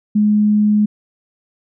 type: tone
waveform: sine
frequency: 210 Hz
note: G#3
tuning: 19 cents sharp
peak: -10 dBFS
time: 0.15-0.86 s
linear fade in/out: 10 ms
effects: none

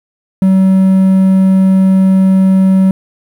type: tone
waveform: triangle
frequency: 190 Hz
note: F#3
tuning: 46 cents sharp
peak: -3 dBFS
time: 0.42-2.91 s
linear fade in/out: 2 ms
effects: 7-bit

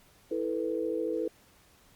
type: chord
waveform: sine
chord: E suspended fourth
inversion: none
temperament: equal with one note detuned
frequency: 327 / 440 / 493.9 Hz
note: E4 / A4 / B4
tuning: -14 / 0 / 0 cents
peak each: -33 dBFS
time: 0.31-1.28 s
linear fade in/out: 5 ms
effects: pink hiss -61 dBFS RMS until 1.95 s + Opus 48 kbps

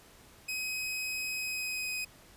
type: tone with pitch glide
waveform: sawtooth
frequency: 2530 to 2511 Hz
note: D#7 to D#7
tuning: +28 to +15 cents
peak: -30 dBFS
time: 0.48-2.05 s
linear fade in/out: 10 ms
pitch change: -13 cents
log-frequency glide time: 1.33-1.9 s
effects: pink hiss -57 dBFS RMS until 2.36 s + resampled to 32000 Hz

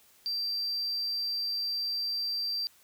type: tone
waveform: sine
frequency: 4699 Hz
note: D8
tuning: in tune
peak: -27 dBFS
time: 0.26-2.67 s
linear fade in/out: 0 ms
effects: tanh soft clip ceiling -28 dBFS + white hiss -61 dBFS RMS until 2.83 s

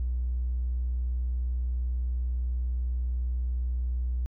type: tone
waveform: triangle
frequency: 61.4 Hz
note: B1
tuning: 9 cents flat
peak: -22 dBFS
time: 0-4.26 s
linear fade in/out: 0 ms
effects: tanh soft clip ceiling -24 dBFS

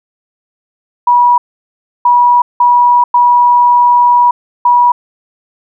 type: tone bursts at uneven times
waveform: sine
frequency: 970 Hz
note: B5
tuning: 31 cents flat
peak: -4 dBFS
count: 5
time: 1.07-1.38 / 2.05-2.42 / 2.6-3.04 / 3.14-4.31 / 4.65-4.92 s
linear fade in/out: 5 ms
effects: none

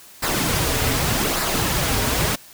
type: noise with flanger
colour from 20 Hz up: pink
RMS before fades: -21 dBFS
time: 0.22-2.36 s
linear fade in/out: 10 ms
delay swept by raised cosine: 0.31 to 5.91 ms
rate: 0.84 Hz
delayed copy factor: -0.5
effects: white hiss -45 dBFS RMS until 2.53 s

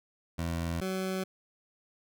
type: tone pair in turn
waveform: 20% pulse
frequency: 83.9 / 188.35 Hz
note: E2 / F#3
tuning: +31 / +31 cents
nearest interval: octave + major second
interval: 1400 cents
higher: second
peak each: -26 dBFS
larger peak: neither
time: 0.38-0.81 / 0.81-1.24 s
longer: neither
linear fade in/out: 10 ms
effects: none

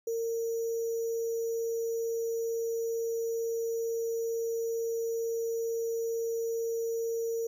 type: tone with sample-and-hold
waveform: sine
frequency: 458.9 Hz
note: A#4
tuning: 27 cents flat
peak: -29 dBFS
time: 0.07-7.47 s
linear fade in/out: 5 ms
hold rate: 6300 Hz
effects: none

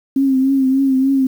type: tone with vibrato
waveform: sine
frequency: 267.3 Hz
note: C4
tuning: 37 cents sharp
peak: -11 dBFS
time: 0.16-1.27 s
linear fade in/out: 5 ms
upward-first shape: triangle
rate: 3.4 Hz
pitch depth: 52 cents each way
effects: 7-bit

